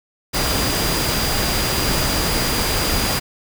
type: tone in noise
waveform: sine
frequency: 4837 Hz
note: D#8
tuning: 50 cents flat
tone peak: -26 dBFS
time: 0.33-3.2 s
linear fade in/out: 20 ms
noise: pink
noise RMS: -20 dBFS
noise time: 0.33-3.2 s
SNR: -9 dB
effects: none